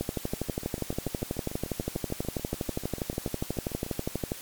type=two click trains; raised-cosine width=2 ms; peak=-15 / -24 dBFS; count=54 / 25; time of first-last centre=0.01-4.319 / 0.34-3.864 s; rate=12.3 / 6.81 Hz; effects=white hiss -43 dBFS RMS until 4.41 s + MP3 96 kbps